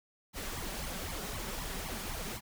pink noise with flanger, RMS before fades -39 dBFS, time 0.33-2.41 s, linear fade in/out 50 ms, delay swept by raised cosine 0.92 to 5.32 ms, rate 3.9 Hz, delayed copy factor +1, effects none

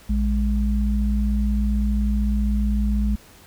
sine tone pair together, 57.88 / 207.7 Hz, A#1 / G#3, -12 / 0 cents, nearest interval octave + minor seventh, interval 2212 cents, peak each -19 / -23 dBFS, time 0.09-3.16 s, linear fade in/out 10 ms, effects pink hiss -49 dBFS RMS until 3.46 s

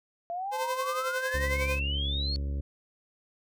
sine exponential sweep, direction up, 676 to 4435 Hz, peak -31 dBFS, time 0.3-2.36 s, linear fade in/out 0 ms
sawtooth tone with tremolo, 517 Hz, C5, 21 cents flat, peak -24 dBFS, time 0.51-1.8 s, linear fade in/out 50 ms, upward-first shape triangle, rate 11 Hz, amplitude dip 70%
harmonic tone, 69.9 Hz, C#2, 15 cents sharp, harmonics 1 / 2 / 3 / 4 / 5 / 6 / 7 / 8, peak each -29 / -41 / -48 / -45 / -52 / -55 / -55 / -53 dBFS, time 1.34-2.61 s, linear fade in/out 5 ms
effects none

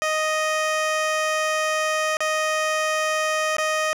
15% pulse tone with dropouts, 622.3 Hz, D#5, in tune, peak -14 dBFS, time 0.02-3.93 s, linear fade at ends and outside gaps 0 ms, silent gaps 2.169-2.205 / 3.567-3.583 s, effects low-pass 9000 Hz 12 dB/octave + 7-bit

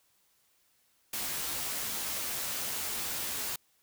white noise with comb filter, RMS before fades -35 dBFS, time 1.13-3.56 s, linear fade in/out 5 ms, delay 14 ms, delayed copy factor +0.6, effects white hiss -70 dBFS RMS until 3.82 s

